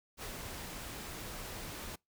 pink noise with ADSR envelope, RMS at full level -42 dBFS, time 0.17-1.96 s, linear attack 54 ms, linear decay 91 ms, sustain -2 dB, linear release 10 ms, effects noise-tail reverb RT60 0.2 s tail -26 dB re dry

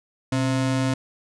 square ring-modulated tone, 196 Hz, G3, in tune, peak -18 dBFS, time 0.32-0.94 s, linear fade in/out 5 ms, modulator 71.1 Hz, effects resampled to 22050 Hz

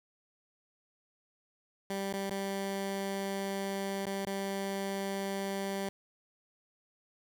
15% pulse tone with dropouts, 196 Hz, G3, in tune, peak -27 dBFS, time 1.9-5.89 s, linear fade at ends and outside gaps 2 ms, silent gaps 2.127-2.137 / 2.298-2.308 / 4.055-4.067 / 4.252-4.268 s, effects 11-bit

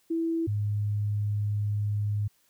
sine tone pair in turn, 329.6 / 103.82 Hz, E4 / G#2, 0 / 0 cents, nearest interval octave + minor sixth, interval 2000 cents, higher first, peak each -25 dBFS, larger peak neither, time 0.1-0.47 / 0.47-2.28 s, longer second, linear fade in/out 10 ms, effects white hiss -67 dBFS RMS until 2.49 s

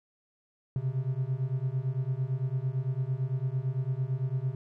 triangle beating tone pair, 126.5 / 135.4 Hz, B2 / C#3, +42 / -40 cents, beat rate 8.9 Hz, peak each -29 dBFS, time 0.76-4.55 s, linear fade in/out 2 ms, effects none

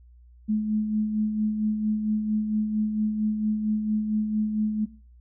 sine tone with tremolo, 214.1 Hz, A3, 47 cents flat, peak -20 dBFS, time 0.48-4.86 s, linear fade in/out 20 ms, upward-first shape sine, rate 4.4 Hz, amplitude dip 45%, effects noise-tail reverb RT60 0.4 s tail -19 dB re dry + added 60 Hz sine -49 dBFS peak until 5.2 s

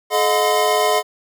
square tone cluster, 428.6 / 620 / 717 / 1022 Hz, A4 / D#5 / F5 / C6, -45 / -6 / +45 / -41 cents, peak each -21 dBFS, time 0.1-1.03 s, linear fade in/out 50 ms, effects none

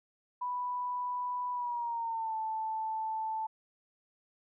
sine tone with pitch glide, 987.8 to 880 Hz, B5 to A5, 0 to 0 cents, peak -32 dBFS, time 0.41-3.47 s, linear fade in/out 10 ms, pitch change -200 cents, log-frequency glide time 1.52-2.36 s, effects none

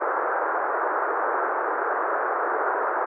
white band-pass noise, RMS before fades -25 dBFS, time 0-3.06 s, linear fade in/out 20 ms, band 360 to 1500 Hz, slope 48 dB/octave, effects none

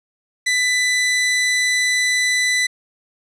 sawtooth tone, 1994 Hz, B6, 16 cents sharp, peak -12 dBFS, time 0.46-2.67 s, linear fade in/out 10 ms, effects resampled to 22050 Hz + 9-bit

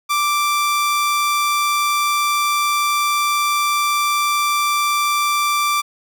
sawtooth tone, 1174.7 Hz, D6, in tune, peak -12 dBFS, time 0.09-5.82 s, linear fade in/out 20 ms, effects none

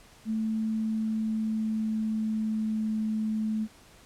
sine tone with pitch glide, 220 to 217.3 Hz, A3 to A3, 0 to -21 cents, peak -26 dBFS, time 0.25-3.68 s, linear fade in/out 50 ms, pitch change -21 cents, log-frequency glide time 0.68-3.08 s, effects pink hiss -55 dBFS RMS until 4.05 s + low-pass 11000 Hz 12 dB/octave

